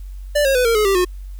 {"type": "tone with pitch steps", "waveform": "square", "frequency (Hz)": [587.3, 541.7, 499.6, 460.8, 425, 392, 361.5], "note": ["D5", "C#5", "B4", "A#4", "G#4", "G4", "F#4"], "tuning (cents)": [0, -40, 20, -20, 40, 0, -40], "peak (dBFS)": -14, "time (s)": [0.35, 1.05], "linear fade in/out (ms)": 10, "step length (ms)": 100, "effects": ["added 47 Hz sine -29 dBFS peak until 1.39 s", "white hiss -56 dBFS RMS until 1.39 s"]}